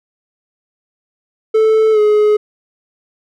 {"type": "tone with pitch glide", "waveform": "triangle", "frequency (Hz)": [438.6, 422], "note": ["A4", "G#4"], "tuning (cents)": [-6, 28], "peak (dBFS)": -6, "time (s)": [1.54, 2.37], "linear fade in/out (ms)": 10, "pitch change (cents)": -66, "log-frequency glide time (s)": [1.92, 1.99], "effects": []}